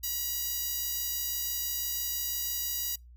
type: tone with high-pass filter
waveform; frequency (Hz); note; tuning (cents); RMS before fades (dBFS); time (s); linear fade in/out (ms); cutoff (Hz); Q
10% pulse; 966; B5; -39; -33; 0.03-2.96; 10; 8600; 0.51
effects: noise-tail reverb RT60 0.2 s tail -26 dB re dry + added 60 Hz sine -49 dBFS peak until 3.16 s